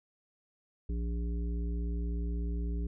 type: harmonic tone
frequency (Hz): 58.2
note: A#1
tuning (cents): -2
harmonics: 1 / 3 / 5 / 7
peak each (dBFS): -31 / -41 / -45 / -48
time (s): 0.89-2.87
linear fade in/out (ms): 5
effects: none